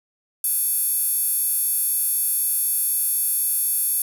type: tone with high-pass filter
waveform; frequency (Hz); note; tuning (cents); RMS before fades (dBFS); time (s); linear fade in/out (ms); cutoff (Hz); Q
square; 502; B4; +28; -22; 0.44-4.02; 2; 11000; 6.5
effects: none